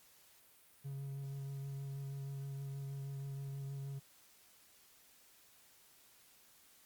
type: tone with vibrato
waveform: triangle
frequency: 137.8 Hz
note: C#3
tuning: 10 cents flat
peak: -39 dBFS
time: 0.84-4 s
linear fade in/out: 20 ms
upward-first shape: sine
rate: 6.3 Hz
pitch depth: 14 cents each way
effects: white hiss -65 dBFS RMS until 6.85 s + Opus 48 kbps